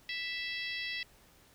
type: harmonic tone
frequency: 659.3 Hz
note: E5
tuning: in tune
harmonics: 3 / 4 / 5 / 6 / 7 / 8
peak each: -39 / -41 / -43 / -45 / -46 / -47 dBFS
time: 0.09-1.03 s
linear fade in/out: 2 ms
effects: pink hiss -62 dBFS RMS until 1.54 s